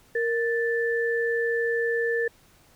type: tone pair together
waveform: sine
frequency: 466.2 / 1760 Hz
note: A#4 / A6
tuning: 0 / 0 cents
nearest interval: octave + major seventh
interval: 2300 cents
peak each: -24 / -27 dBFS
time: 0.15-2.28 s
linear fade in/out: 5 ms
effects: pink hiss -58 dBFS RMS until 2.75 s